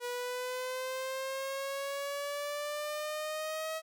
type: exponential sweep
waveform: sawtooth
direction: up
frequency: 485.3 to 641 Hz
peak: -31 dBFS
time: 0-3.82 s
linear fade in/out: 50 ms
effects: none